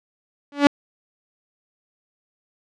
sawtooth tone with exponential growth, 286.2 Hz, D4, 45 cents flat, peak -3 dBFS, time 0.52-0.67 s, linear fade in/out 2 ms, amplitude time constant 32 ms, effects low-pass 4000 Hz 12 dB/octave

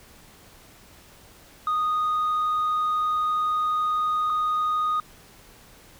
sine tone pair in turn, 1239 / 1239 Hz, D#6 / D#6, -8 / -8 cents, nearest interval unison, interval 0 cents, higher neither, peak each -19 dBFS, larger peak neither, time 1.67-4.3 / 4.3-5 s, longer first, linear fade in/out 2 ms, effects tanh soft clip ceiling -20 dBFS + pink hiss -51 dBFS RMS until 5.99 s

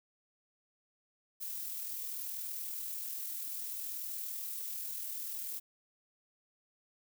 violet noise with amplitude modulation, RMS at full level -39 dBFS, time 1.4-5.6 s, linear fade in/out 20 ms, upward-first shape sine, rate 40.6 Hz, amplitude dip 30%, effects none

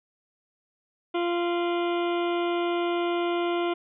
harmonic tone with a mistuned harmonic, 346.5 Hz, F4, 14 cents flat, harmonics 1 / 2 / 3 / 4 / 6 / 7 / 8 / 9 / 10, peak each -25 / -31 / -35 / -37 / -41 / -42 / -43 / -44 / -45 dBFS, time 1.14-3.74 s, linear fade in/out 10 ms, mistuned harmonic 8, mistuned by +59 cents, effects none

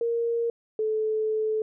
sine tone pair in turn, 466.2 / 434.6 Hz, A#4 / A4, 0 / -21 cents, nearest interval minor second, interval 121 cents, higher first, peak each -23 / -23 dBFS, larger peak neither, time 0.01-0.5 / 0.79-1.62 s, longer second, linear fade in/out 2 ms, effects none

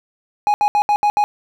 triangle tone bursts at uneven times, 830.6 Hz, G#5, in tune, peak -10 dBFS, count 6, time 0.47-0.54 / 0.61-0.68 / 0.75-0.82 / 0.89-0.96 / 1.03-1.1 / 1.17-1.24 s, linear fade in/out 0 ms, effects none

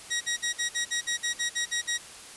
15% pulse tone bursts, 1900 Hz, A#6, 33 cents sharp, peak -20 dBFS, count 12, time 0.1-1.981 s, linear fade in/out 20 ms, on 110 ms, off 51 ms, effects white hiss -45 dBFS RMS until 2.36 s + resampled to 24000 Hz

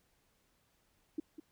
sine tone with echo, 310.5 Hz, D#4, 3 cents flat, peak -32 dBFS, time 1.18-1.2 s, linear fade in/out 5 ms, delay 200 ms, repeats 1, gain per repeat -11 dB, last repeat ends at 1.4 s, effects pink hiss -74 dBFS RMS until 1.51 s

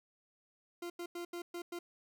40% pulse tone bursts at uneven times, 346.7 Hz, F4, 13 cents flat, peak -39 dBFS, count 6, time 0.82-0.9 / 0.99-1.06 / 1.15-1.25 / 1.33-1.42 / 1.54-1.62 / 1.72-1.79 s, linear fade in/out 5 ms, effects none

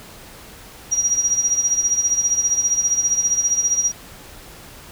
sine tone with tremolo, 5740 Hz, F8, 47 cents sharp, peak -13 dBFS, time 0.91-3.92 s, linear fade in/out 20 ms, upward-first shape sine, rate 15 Hz, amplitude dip 70%, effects pink hiss -41 dBFS RMS until 4.91 s

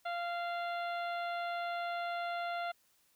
harmonic tone, 693 Hz, F5, 14 cents flat, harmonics 1 / 2 / 3 / 4 / 5 / 6, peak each -36 / -41 / -47 / -51 / -51 / -56 dBFS, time 0.05-2.72 s, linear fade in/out 10 ms, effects white hiss -71 dBFS RMS until 3.15 s

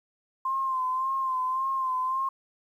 sine tone with vibrato, 1046.5 Hz, C6, in tune, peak -25 dBFS, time 0.45-2.29 s, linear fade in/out 5 ms, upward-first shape sine, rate 1.8 Hz, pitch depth 44 cents each way, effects 10-bit

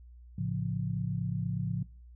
sine chord, A augmented, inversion none, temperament equal, 110 / 138.59 / 174.61 Hz, A2 / C#3 / E#3, 0 / 0 / 0 cents, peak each -34 dBFS, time 0.38-1.83 s, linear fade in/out 5 ms, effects noise-tail reverb RT60 0.4 s tail -22 dB re dry + added 60 Hz sine -49 dBFS peak until 2.15 s

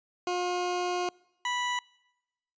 20% pulse tone pair in turn, 357.4 / 983.2 Hz, F4 / B5, +40 / -8 cents, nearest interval octave + tritone, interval 1752 cents, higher second, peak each -23 dBFS, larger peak neither, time 0.27-1.09 / 1.45-1.79 s, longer first, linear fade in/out 2 ms, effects noise-tail reverb RT60 1.0 s tail -26 dB re dry + resampled to 16000 Hz

